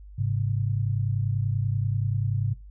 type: tone pair together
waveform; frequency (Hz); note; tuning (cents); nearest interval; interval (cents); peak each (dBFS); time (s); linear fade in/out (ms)
sine; 103.83 / 134.19; G#2 / C3; 0 / +44; major third; 444; -25 / -27; 0.18-2.54; 10
effects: noise-tail reverb RT60 0.2 s tail -17 dB re dry + added 50 Hz sine -42 dBFS peak until 2.7 s